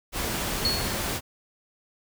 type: noise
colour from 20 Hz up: pink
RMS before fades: -29 dBFS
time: 0.12-1.21 s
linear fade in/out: 50 ms
type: tone with exponential decay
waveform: sine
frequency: 4351 Hz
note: C#8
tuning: 33 cents flat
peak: -20 dBFS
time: 0.65-1.11 s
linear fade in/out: 1 ms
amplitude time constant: 98 ms
effects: none